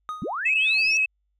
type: tone with exponential decay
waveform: triangle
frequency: 1244.5 Hz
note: D#6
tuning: in tune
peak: -24 dBFS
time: 0.09-0.44 s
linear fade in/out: 0 ms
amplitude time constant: 76 ms
type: linear sweep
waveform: sine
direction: up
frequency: 136.3 to 5810 Hz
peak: -26 dBFS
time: 0.22-0.97 s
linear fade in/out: 0 ms
type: tone with vibrato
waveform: sine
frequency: 2581 Hz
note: E7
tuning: 37 cents flat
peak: -18 dBFS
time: 0.45-1.06 s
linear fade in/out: 10 ms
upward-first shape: sine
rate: 12 Hz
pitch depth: 24 cents each way
effects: tanh soft clip ceiling -11 dBFS + added 50 Hz sine -69 dBFS peak until 1.39 s